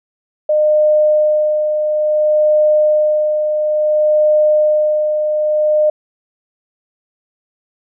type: tone with tremolo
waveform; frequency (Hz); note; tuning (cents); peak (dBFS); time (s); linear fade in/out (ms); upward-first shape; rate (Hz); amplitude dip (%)
sine; 608; D#5; -40; -8; 0.49-5.9; 5; sine; 0.58; 45
effects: none